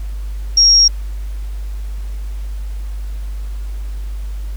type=tone; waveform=sine; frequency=5588 Hz; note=F8; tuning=in tune; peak=-6 dBFS; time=0.57-0.88 s; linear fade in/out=5 ms; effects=added 50 Hz sine -21 dBFS peak until 4.56 s + pink hiss -45 dBFS RMS until 4.56 s